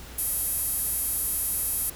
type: tone with high-pass filter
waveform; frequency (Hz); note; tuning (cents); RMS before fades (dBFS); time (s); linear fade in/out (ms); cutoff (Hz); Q
sawtooth; 645; E5; -38; -28; 0.18-1.9; 5; 11000; 3.2
effects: added 60 Hz sine -43 dBFS peak until 1.95 s + pink hiss -44 dBFS RMS until 1.95 s